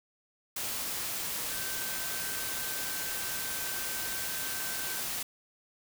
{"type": "tone in noise", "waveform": "sine", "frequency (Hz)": 1547, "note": "G6", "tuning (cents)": -23, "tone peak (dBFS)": -43, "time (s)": [1.5, 5.01], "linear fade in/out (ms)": 5, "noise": "white", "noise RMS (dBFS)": -35, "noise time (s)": [0.56, 5.23], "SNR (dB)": -11, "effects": []}